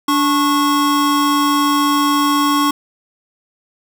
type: tone pair together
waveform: square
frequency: 290.6 / 1097 Hz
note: D4 / C#6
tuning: -18 / -18 cents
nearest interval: octave + major seventh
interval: 2300 cents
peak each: -16 dBFS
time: 0.08-2.71 s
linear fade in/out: 5 ms
effects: none